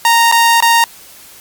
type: tone with dropouts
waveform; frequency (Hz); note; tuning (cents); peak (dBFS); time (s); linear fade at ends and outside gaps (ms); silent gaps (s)
sawtooth; 928; A#5; -8; -3; 0.05-0.84; 1; 0.315-0.323 / 0.604-0.624
effects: white hiss -38 dBFS RMS until 1.4 s + MP3 96 kbps